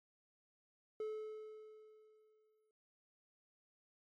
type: tone with exponential decay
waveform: triangle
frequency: 432.1 Hz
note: A4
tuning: 31 cents flat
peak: -36 dBFS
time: 1-2.71 s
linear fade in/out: 2 ms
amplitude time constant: 370 ms
effects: MP3 64 kbps